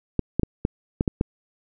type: clicks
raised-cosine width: 3 ms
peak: -7 dBFS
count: 7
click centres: 0.193 / 0.396 / 0.433 / 0.651 / 1.009 / 1.078 / 1.211 s
effects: none